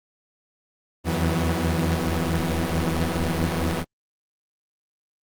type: tone cluster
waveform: sawtooth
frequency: 80.2 / 84.8 / 162.3 / 183.5 / 249.4 Hz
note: E2 / E2 / E3 / F#3 / B3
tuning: -47 / +50 / -27 / -14 / +17 cents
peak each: -24 / -22 / -22 / -25 / -26 dBFS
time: 1.04-3.85 s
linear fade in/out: 50 ms
effects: Opus 32 kbps